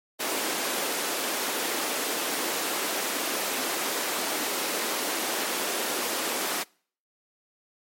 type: high-pass noise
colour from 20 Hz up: pink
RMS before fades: -29 dBFS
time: 0.19-6.64 s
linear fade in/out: 20 ms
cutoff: 280 Hz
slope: 24 dB/octave
effects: noise-tail reverb RT60 0.5 s tail -26 dB re dry + MP3 64 kbps